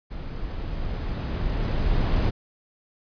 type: noise with level ramp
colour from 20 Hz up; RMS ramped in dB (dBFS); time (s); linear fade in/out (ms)
brown; -34 to -20; 0.1-2.31; 20
effects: resampled to 11025 Hz